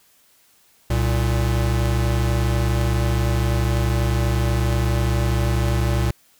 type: tone pair together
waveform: square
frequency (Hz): 64.28 / 116.54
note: C2 / A#2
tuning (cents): -30 / 0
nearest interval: minor seventh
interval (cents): 1030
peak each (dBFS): -21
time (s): 0.9-6.11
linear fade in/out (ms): 5
effects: white hiss -57 dBFS RMS until 6.39 s